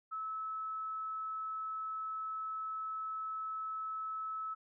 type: tone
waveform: sine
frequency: 1300 Hz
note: E6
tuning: 24 cents flat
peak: -37 dBFS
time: 0.11-4.55 s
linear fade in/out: 20 ms
effects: none